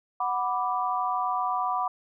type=chord; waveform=sine; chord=B minor; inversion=second; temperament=equal; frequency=740 / 987.8 / 1174.7 Hz; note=F#5 / B5 / D6; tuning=0 / 0 / 0 cents; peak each=-29 dBFS; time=0.2-1.88 s; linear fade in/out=5 ms; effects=none